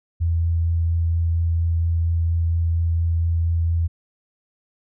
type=tone with vibrato; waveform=sine; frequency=83.5 Hz; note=E2; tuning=23 cents sharp; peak=-17 dBFS; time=0.2-3.88 s; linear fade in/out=20 ms; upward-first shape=triangle; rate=4.3 Hz; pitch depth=11 cents each way; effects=none